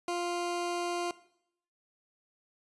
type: tone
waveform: 20% pulse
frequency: 349.2 Hz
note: F4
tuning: in tune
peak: -26 dBFS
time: 0.08-1.11 s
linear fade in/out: 2 ms
effects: noise-tail reverb RT60 0.7 s tail -18 dB re dry + resampled to 24000 Hz